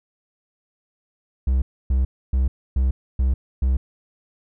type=tone bursts; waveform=triangle; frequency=64.8 Hz; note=C2; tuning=16 cents flat; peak=-14 dBFS; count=6; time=1.47-3.77 s; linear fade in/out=5 ms; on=150 ms; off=280 ms; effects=none